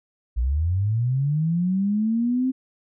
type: linear sweep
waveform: sine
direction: up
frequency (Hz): 55 to 263.9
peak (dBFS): -19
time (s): 0.36-2.52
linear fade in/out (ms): 20
effects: none